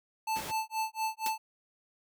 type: tone with tremolo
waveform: square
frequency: 880 Hz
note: A5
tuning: in tune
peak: -29 dBFS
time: 0.27-1.38 s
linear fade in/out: 5 ms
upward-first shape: sine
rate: 4.2 Hz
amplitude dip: 100%
type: noise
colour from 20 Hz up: pink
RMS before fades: -39 dBFS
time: 0.35-0.52 s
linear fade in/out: 20 ms
type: noise with exponential decay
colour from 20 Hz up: white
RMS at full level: -32 dBFS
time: 1.26-1.35 s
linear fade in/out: 1 ms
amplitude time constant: 18 ms
effects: high-pass 100 Hz 12 dB/octave